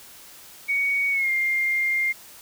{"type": "tone with pitch glide", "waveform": "sine", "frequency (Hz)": [2238, 2112], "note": ["C#7", "C7"], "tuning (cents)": [16, 16], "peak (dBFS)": -20, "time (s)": [0.68, 2.13], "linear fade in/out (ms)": 20, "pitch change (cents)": -100, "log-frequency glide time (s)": [1.11, 1.3], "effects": ["white hiss -46 dBFS RMS until 2.41 s"]}